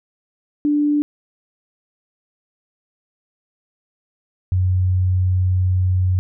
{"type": "tone pair in turn", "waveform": "sine", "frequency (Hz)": [294.2, 92.08], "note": ["D4", "F#2"], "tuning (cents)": [3, -8], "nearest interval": "octave + minor sixth", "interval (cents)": 2011, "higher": "first", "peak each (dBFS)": -14, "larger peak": "neither", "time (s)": [[0.65, 1.02], [4.52, 6.19]], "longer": "second", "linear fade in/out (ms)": 0, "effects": []}